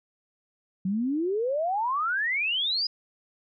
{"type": "exponential sweep", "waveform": "sine", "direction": "up", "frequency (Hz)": [181.3, 5060], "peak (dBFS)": -24, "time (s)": [0.85, 2.87], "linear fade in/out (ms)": 5, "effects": []}